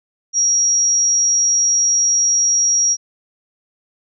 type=tone; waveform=sine; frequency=5670 Hz; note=F8; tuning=25 cents sharp; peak=-12 dBFS; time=0.33-2.97 s; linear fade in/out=50 ms; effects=none